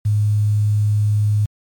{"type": "tone with quantisation", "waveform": "sine", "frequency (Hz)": 104.8, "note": "G#2", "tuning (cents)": 16, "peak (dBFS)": -13, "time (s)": [0.05, 1.46], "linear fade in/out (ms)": 10, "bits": 7, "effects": ["MP3 96 kbps"]}